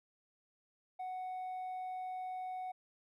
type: tone with hard clipping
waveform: triangle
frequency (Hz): 741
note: F#5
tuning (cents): +2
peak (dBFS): -38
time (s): 0.99-2.72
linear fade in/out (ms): 10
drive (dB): 1
effects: none